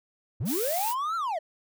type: linear two-way sweep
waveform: triangle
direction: up then down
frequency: 83.8 to 1382 to 592 Hz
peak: -25 dBFS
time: 0.4-1.39 s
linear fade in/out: 10 ms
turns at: 1.16 s
type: noise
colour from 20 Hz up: blue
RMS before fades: -32 dBFS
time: 0.45-0.95 s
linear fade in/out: 50 ms
effects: none